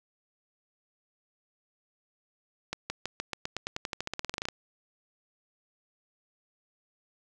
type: accelerating click train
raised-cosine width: 0.2 ms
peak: -15 dBFS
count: 22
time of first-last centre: 2.73-4.486 s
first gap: 170 ms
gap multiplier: 0.92
effects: none